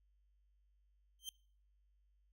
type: tone with exponential growth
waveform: sawtooth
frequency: 3136 Hz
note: G7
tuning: in tune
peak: -36 dBFS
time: 1.19-1.29 s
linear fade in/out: 1 ms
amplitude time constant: 21 ms
effects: noise-tail reverb RT60 0.5 s tail -24 dB re dry + added 50 Hz sine -70 dBFS peak until 2.32 s